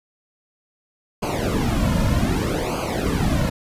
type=noise with flanger; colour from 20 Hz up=brown; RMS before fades=-21 dBFS; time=1.22-3.5 s; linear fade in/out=10 ms; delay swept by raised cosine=0.54 to 2.64 ms; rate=0.64 Hz; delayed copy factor=-0.95; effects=resampled to 32000 Hz